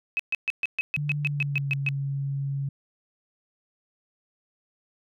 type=tone bursts; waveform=sine; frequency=2558 Hz; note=D#7; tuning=47 cents sharp; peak=-22 dBFS; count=12; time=0.17-1.888 s; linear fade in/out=0 ms; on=24 ms; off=130 ms
type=tone with pitch glide; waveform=sine; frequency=146.83 to 138.75 Hz; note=D3 to C#3; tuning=0 to +2 cents; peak=-26 dBFS; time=0.97-2.69 s; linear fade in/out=5 ms; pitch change=-98 cents; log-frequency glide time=1.19-1.71 s
effects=none